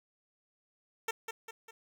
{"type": "tone with echo", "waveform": "10% pulse", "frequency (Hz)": 451.4, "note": "A4", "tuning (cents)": 44, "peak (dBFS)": -23, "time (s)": [1.08, 1.11], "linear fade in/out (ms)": 5, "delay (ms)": 200, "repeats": 3, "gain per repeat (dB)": -6, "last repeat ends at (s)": 1.71, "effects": []}